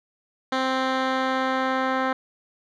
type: tone with low-pass filter sweep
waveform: 10% pulse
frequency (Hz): 261.8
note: C4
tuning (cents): +1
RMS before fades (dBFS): -24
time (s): 0.52-2.13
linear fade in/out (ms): 5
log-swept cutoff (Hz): 3700 to 2100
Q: 1.1
effects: none